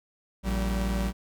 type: tone pair together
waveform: 45% pulse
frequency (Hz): 57.2 / 192.4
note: A#1 / G3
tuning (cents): -32 / -32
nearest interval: octave + major sixth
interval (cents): 2100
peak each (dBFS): -27 / -30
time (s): 0.43-1.13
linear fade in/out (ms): 50
effects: none